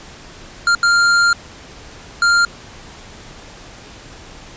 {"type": "tone bursts at uneven times", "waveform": "square", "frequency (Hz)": 1396, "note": "F6", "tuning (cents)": -1, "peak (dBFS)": -11, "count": 3, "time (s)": [[0.67, 0.75], [0.83, 1.33], [2.22, 2.45]], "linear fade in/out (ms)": 2, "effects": ["pink hiss -38 dBFS RMS until 4.56 s", "resampled to 16000 Hz"]}